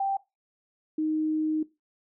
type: tone pair in turn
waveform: sine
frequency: 784 / 311.1 Hz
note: G5 / D#4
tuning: 0 / 0 cents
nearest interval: octave + major third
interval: 1600 cents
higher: first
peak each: -24 dBFS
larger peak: neither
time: 0-0.17 / 0.98-1.63 s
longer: second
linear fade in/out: 5 ms
effects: noise-tail reverb RT60 0.2 s tail -17 dB re dry